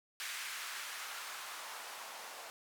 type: noise with band-pass filter sweep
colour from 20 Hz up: blue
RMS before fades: -45 dBFS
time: 0.2-2.5 s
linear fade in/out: 0 ms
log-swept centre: 1800 to 690 Hz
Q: 1.4
effects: none